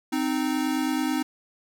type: tone pair together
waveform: square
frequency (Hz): 260.3 / 309.5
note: C4 / D#4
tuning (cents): -9 / -9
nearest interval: minor third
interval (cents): 300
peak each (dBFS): -27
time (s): 0.12-1.23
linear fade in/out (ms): 10
effects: none